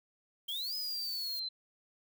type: noise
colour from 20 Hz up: violet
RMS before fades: -46 dBFS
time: 0.48-1.4 s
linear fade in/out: 10 ms
type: exponential two-way sweep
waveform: sine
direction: up then down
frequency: 3136 to 5060 to 4042 Hz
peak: -35 dBFS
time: 0.48-1.49 s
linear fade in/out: 10 ms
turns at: 0.75 s
effects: none